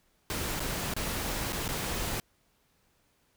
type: noise with dropouts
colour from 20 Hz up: pink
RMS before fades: -33 dBFS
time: 0.3-2.2 s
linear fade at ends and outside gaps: 0 ms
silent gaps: 0.596-0.603 / 0.937-0.965 / 1.523-1.53 / 1.679-1.689 s
effects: pink hiss -70 dBFS RMS until 3.36 s